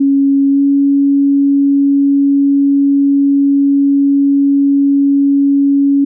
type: tone with pitch glide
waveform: sine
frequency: 276.6 to 279.7 Hz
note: C#4 to C#4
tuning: -4 to +16 cents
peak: -7 dBFS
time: 0-6.05 s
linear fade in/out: 10 ms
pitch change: +20 cents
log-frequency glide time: 0.5-0.61 s
effects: none